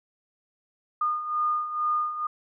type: beating tone pair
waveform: sine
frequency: 1219 / 1221.2 Hz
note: D#6 / D#6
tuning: -36 / -33 cents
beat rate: 2.2 Hz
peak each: -31 / -25 dBFS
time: 1.01-2.27 s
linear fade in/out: 5 ms
effects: none